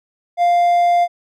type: tone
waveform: triangle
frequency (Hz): 698.5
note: F5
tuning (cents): 0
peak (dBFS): -9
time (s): 0.37-1.08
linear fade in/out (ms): 50
effects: none